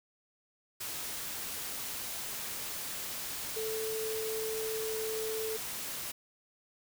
sine tone in noise, 440 Hz, A4, in tune, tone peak -34 dBFS, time 3.56-5.57 s, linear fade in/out 10 ms, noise white, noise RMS -39 dBFS, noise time 0.8-6.12 s, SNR +2 dB, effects none

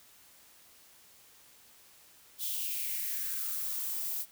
violet noise with high-pass filter sweep, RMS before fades -35 dBFS, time 2.38-4.26 s, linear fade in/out 50 ms, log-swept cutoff 3500 to 630 Hz, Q 4.3, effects white hiss -59 dBFS RMS until 4.31 s

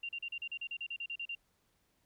sine tone bursts, 2776 Hz, F7, 11 cents flat, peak -37 dBFS, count 14, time 0.03-1.351 s, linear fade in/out 5 ms, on 60 ms, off 37 ms, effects pink hiss -75 dBFS RMS until 2.05 s

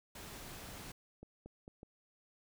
pink noise, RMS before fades -49 dBFS, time 0.15-0.92 s, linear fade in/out 5 ms
clicks, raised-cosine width 2 ms, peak -37 dBFS, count 4, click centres 1.23 / 1.46 / 1.679 / 1.831 s
effects none

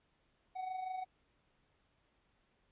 triangle tone with amplitude modulation, 747 Hz, F#5, 16 cents sharp, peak -34 dBFS, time 0.55-1.05 s, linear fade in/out 20 ms, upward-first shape sine, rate 25.6 Hz, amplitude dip 55%, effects pink hiss -75 dBFS RMS until 2.71 s + resampled to 8000 Hz

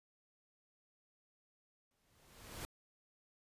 pink noise with exponential growth, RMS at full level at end -44 dBFS, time 1.91-2.65 s, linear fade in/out 0 ms, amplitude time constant 160 ms, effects resampled to 32000 Hz

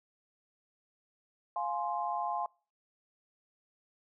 sine chord, F minor, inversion none, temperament equal with one note detuned, 698.5 / 837.4 / 1046.5 Hz, F5 / Ab5 / C6, 0 / +14 / 0 cents, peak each -36 / -35 / -36 dBFS, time 1.56-2.46 s, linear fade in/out 2 ms, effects noise-tail reverb RT60 0.4 s tail -26 dB re dry

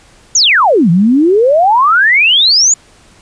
sine exponential two-way sweep, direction down then up, 7100 to 160.9 to 7100 Hz, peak -5 dBFS, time 0.35-2.74 s, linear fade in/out 5 ms, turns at 0.9 s, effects pink hiss -44 dBFS RMS until 3.21 s + resampled to 22050 Hz

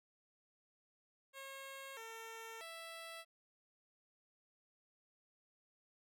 10% pulse tone with pitch steps, 542 / 452 / 661 Hz, C#5 / A4 / E5, -39 / +47 / +5 cents, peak -40 dBFS, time 1.33-3.25 s, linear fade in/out 50 ms, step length 640 ms, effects none

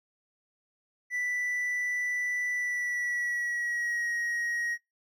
triangle tone with pitch glide, 1975.5 to 1889.6 Hz, B6 to A#6, 0 to +23 cents, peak -27 dBFS, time 1.1-4.78 s, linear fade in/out 50 ms, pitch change -77 cents, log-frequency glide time 2.53-4.11 s, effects noise-tail reverb RT60 0.2 s tail -22 dB re dry

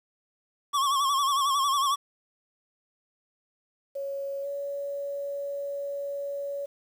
square tone with vibrato, 1108 Hz, C#6, 1 cent flat, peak -23 dBFS, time 0.73-1.96 s, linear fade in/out 20 ms, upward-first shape sine, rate 11 Hz, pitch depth 77 cents each way
sine tone with pitch glide, 554.4 to 563.8 Hz, C#5 to C#5, 0 to +29 cents, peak -30 dBFS, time 3.95-6.66 s, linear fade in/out 10 ms, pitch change +29 cents, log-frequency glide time 4.42-4.47 s
effects low-pass 12000 Hz 12 dB/octave + 9-bit

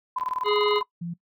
sine tone with tremolo, 1013 Hz, B5, 44 cents sharp, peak -24 dBFS, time 0.16-0.83 s, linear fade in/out 5 ms, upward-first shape square, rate 20 Hz, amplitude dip 80%
clicks, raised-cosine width 0.3 ms, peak -27 dBFS, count 2, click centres 0.198 / 0.29 s
harmonic tone, 417.1 Hz, G#4, 7 cents sharp, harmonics 1 / 3 / 5 / 7 / 9 / 10, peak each -21 / -30 / -32 / -32 / -34 / -37 dBFS, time 0.44-0.82 s, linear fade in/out 50 ms
sine tone, 171.1 Hz, F3, 35 cents flat, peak -29 dBFS, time 1.01-1.14 s, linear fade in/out 10 ms
effects noise-tail reverb RT60 0.1 s tail -20 dB re dry

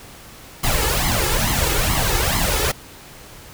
pink noise with flanger, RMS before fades -19 dBFS, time 0.63-2.72 s, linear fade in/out 10 ms, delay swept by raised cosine 0.96 to 2.36 ms, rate 2.3 Hz, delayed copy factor +0.8, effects pink hiss -41 dBFS RMS until 3.53 s

